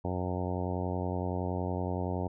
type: harmonic tone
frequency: 90.7 Hz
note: F#2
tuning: 34 cents flat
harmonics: 1 / 2 / 3 / 4 / 5 / 6 / 7 / 8 / 9 / 10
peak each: -34 / -37 / -39 / -40 / -41 / -42 / -42 / -43 / -44 / -44 dBFS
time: 0.04-2.28 s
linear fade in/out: 10 ms
effects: none